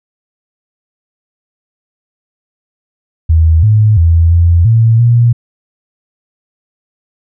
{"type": "tone with pitch steps", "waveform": "sine", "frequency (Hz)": [80.6, 107.4, 83.2, 85.3, 113.6, 118.6], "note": ["E2", "A2", "E2", "F2", "A#2", "A#2"], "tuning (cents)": [-38, -41, 17, -40, -44, 30], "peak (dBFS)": -4, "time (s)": [3.29, 5.33], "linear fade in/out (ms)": 10, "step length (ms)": 340, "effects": []}